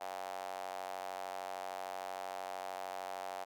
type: tone with high-pass filter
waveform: square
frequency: 46.57 Hz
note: F#1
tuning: 12 cents sharp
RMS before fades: -43 dBFS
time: 0-3.45 s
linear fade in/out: 20 ms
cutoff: 720 Hz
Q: 4.7
effects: none